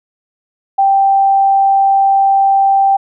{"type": "tone", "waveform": "sine", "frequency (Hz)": 784, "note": "G5", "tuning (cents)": 0, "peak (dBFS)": -7, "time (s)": [0.78, 2.97], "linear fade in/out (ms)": 10, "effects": []}